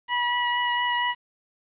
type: tone with vibrato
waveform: 20% pulse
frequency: 971 Hz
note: B5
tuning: 30 cents flat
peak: -17 dBFS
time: 0.08-1.15 s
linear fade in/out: 50 ms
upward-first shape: triangle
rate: 4.3 Hz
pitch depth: 10 cents each way
effects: resampled to 8000 Hz + 9-bit